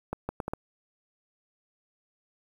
accelerating click train, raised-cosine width 1 ms, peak -17 dBFS, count 5, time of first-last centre 0.13-0.535 s, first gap 160 ms, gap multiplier 0.7, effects 8-bit

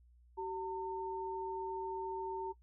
sine tone pair together, 381.4 / 907.1 Hz, G4 / A#5, -47 / -47 cents, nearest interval octave + minor third, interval 1500 cents, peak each -40 / -39 dBFS, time 0.37-2.53 s, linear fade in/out 20 ms, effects noise-tail reverb RT60 0.1 s tail -18 dB re dry + added 60 Hz sine -61 dBFS peak until 2.62 s

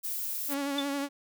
violet noise, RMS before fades -34 dBFS, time 0.03-0.55 s, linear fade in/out 20 ms
sawtooth tone with vibrato, 280.8 Hz, C#4, 22 cents sharp, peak -26 dBFS, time 0.48-1.09 s, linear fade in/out 50 ms, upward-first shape sine, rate 11 Hz, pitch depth 33 cents each way
sine tone with exponential decay, 3521 Hz, A7, in tune, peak -25 dBFS, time 0.78-0.87 s, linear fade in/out 5 ms, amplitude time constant 18 ms
effects none

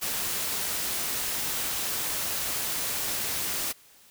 white noise, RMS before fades -30 dBFS, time 0.01-3.73 s, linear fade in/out 20 ms, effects white hiss -56 dBFS RMS until 4.1 s

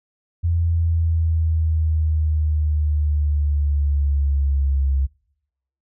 sine exponential sweep, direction down, 84.9 to 67.5 Hz, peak -16 dBFS, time 0.43-5.07 s, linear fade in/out 20 ms, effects noise-tail reverb RT60 0.8 s tail -25 dB re dry

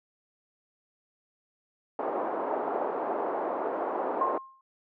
white band-pass noise, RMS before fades -31 dBFS, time 1.99-4.38 s, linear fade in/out 2 ms, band 320 to 910 Hz, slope 24 dB/octave
sine tone with exponential decay, 1063 Hz, C6, 27 cents sharp, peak -21 dBFS, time 4.21-4.61 s, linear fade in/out 2 ms, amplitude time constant 85 ms
effects none

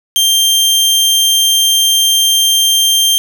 sawtooth tone, 3170 Hz, G7, 19 cents sharp, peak -5 dBFS, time 0.16-3.18 s, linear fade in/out 0 ms, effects 7-bit

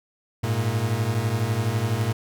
40% pulse beating tone pair, 103.83 / 115.83 Hz, G#2 / A#2, 0 / -11 cents, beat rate 12 Hz, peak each -25 / -23 dBFS, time 0.43-2.13 s, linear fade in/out 10 ms, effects none

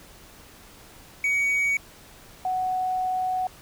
triangle / sine tone pair in turn, 2252 / 742 Hz, C#7 / F#5, +27 / +5 cents, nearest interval octave + perfect fifth, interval 1922 cents, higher first, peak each -19 / -23 dBFS, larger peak first, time 1.24-1.77 / 2.45-3.47 s, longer second, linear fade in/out 2 ms, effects pink hiss -49 dBFS RMS until 3.61 s

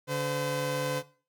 sawtooth tone pair together, 143.3 / 510.7 Hz, D3 / C5, -42 / -42 cents, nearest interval octave + minor seventh, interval 2200 cents, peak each -28 / -27 dBFS, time 0.07-1.03 s, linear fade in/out 50 ms, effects noise-tail reverb RT60 0.4 s tail -18 dB re dry

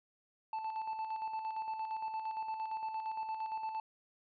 triangle tone with tremolo, 880 Hz, A5, in tune, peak -33 dBFS, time 0.53-3.8 s, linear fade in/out 2 ms, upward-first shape square, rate 8.7 Hz, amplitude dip 45%, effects resampled to 11025 Hz

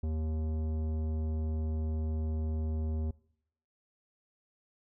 sine tone with tanh clipping, 78.5 Hz, D#2, 16 cents sharp, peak -32 dBFS, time 0.03-3.11 s, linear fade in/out 5 ms, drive 14 dB, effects noise-tail reverb RT60 0.7 s tail -23 dB re dry

